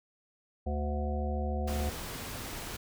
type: harmonic tone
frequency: 73.42 Hz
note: D2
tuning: in tune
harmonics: 1 / 3 / 5 / 7 / 9 / 10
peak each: -31 / -38 / -43 / -40 / -44 / -40 dBFS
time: 0.66-1.9 s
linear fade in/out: 10 ms
type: noise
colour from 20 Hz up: pink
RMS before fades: -40 dBFS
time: 1.67-2.77 s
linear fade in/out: 10 ms
effects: none